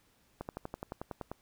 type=slowing click train; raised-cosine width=1 ms; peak=-24 dBFS; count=11; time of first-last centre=0.41-1.316 s; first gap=79 ms; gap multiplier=1.03; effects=pink hiss -69 dBFS RMS until 1.41 s